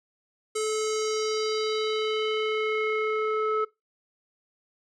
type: tone with low-pass filter sweep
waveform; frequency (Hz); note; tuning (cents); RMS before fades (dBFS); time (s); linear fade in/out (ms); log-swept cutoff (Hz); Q
square; 433; A4; -28; -27; 0.55-3.65; 10; 8300 to 1400; 3.2
effects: noise-tail reverb RT60 0.2 s tail -21 dB re dry